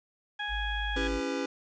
harmonic tone, 830.6 Hz, G#5, in tune, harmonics 1 / 2 / 3 / 4, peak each -38 / -34 / -44 / -38 dBFS, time 0.39-1.08 s, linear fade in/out 10 ms
sine tone, 52.4 Hz, G#1, 16 cents sharp, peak -32 dBFS, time 0.48-1.21 s, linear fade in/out 50 ms
square chord, C# half-diminished seventh, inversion none, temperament just, 277.2 / 332.6 / 399.1 / 498.9 Hz, C#4 / E4 / G4 / B4, 0 / +16 / +31 / +17 cents, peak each -34 / -39 / -38 / -36 dBFS, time 0.96-1.46 s, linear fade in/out 5 ms
effects resampled to 16000 Hz + 10-bit

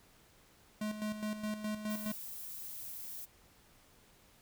square tone with tremolo, 212.8 Hz, G#3, 42 cents sharp, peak -35 dBFS, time 0.81-2.12 s, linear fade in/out 5 ms, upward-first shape square, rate 4.8 Hz, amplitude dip 60%
violet noise, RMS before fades -45 dBFS, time 1.89-3.26 s, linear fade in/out 20 ms
effects pink hiss -64 dBFS RMS until 4.41 s

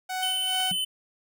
sawtooth tone with tremolo, 745 Hz, F#5, 12 cents sharp, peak -24 dBFS, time 0.09-0.72 s, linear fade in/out 10 ms, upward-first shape sine, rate 2.4 Hz, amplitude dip 75%
square tone with vibrato, 3037 Hz, F#7, 44 cents sharp, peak -26 dBFS, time 0.22-0.85 s, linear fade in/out 10 ms, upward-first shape sine, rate 16 Hz, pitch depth 9 cents each way
clicks, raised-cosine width 0.3 ms, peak -33 / -28 dBFS, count 2, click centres 0.547 / 0.604 s
sine tone with exponential decay, 180 Hz, F#3, 47 cents flat, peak -29 dBFS, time 0.71-0.79 s, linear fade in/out 5 ms, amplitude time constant 16 ms
effects none

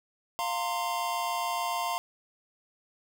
square chord, F suspended fourth, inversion none, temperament equal with one note detuned, 698.5 / 919.5 / 1046.5 Hz, F5 / Bb5 / C6, 0 / -24 / 0 cents, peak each -34 dBFS, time 0.39-1.98 s, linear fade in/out 0 ms, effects 10-bit

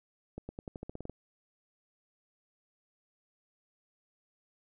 accelerating click train, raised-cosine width 2 ms, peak -27 dBFS, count 11, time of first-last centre 0.38-1.096 s, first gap 110 ms, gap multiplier 0.9, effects none

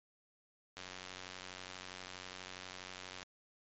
click train, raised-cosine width 0.2 ms, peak -28 dBFS, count 228, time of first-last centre 0.77-3.229 s, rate 92.3 Hz, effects MP3 32 kbps

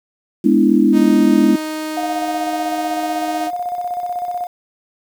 sine chord, E dominant seventh, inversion first, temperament equal, 207.7 / 246.9 / 293.7 / 329.6 Hz, G#3 / B3 / D4 / E4, 0 / 0 / 0 / 0 cents, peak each -15 dBFS, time 0.44-1.56 s, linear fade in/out 10 ms
sawtooth tone, 311.1 Hz, D#4, in tune, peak -18 dBFS, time 0.92-3.51 s, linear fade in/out 50 ms
sine tone with tremolo, 712 Hz, F5, 33 cents sharp, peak -18 dBFS, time 1.97-4.47 s, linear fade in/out 2 ms, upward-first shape square, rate 16 Hz, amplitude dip 45%
effects 7-bit

